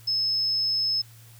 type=tone; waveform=sine; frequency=5200 Hz; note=E8; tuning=24 cents flat; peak=-22 dBFS; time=0.07-1.02 s; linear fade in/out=10 ms; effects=added 114 Hz sine -48 dBFS peak until 1.39 s + white hiss -54 dBFS RMS until 1.39 s